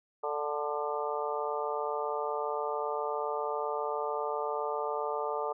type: harmonic tone with a mistuned harmonic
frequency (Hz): 147.4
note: D3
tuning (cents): +7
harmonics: 3 / 4 / 5 / 6 / 7 / 8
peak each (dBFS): -35 / -37 / -39 / -37 / -42 / -38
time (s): 0.23-5.53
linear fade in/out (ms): 10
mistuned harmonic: 8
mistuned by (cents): +25
effects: none